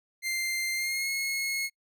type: tone with pitch glide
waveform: sawtooth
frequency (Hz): 2093 to 2171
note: C7 to C#7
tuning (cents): 0 to -37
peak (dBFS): -25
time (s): 0.22-1.7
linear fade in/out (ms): 50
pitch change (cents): +63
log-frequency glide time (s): 0.74-1.09
effects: noise-tail reverb RT60 0.1 s tail -26 dB re dry